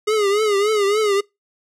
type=tone with vibrato; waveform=square; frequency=415 Hz; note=G#4; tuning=1 cent flat; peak=-16 dBFS; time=0.07-1.21 s; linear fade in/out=10 ms; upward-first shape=triangle; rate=3.5 Hz; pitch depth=110 cents each way; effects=noise-tail reverb RT60 0.2 s tail -24 dB re dry + low-pass 9000 Hz 12 dB/octave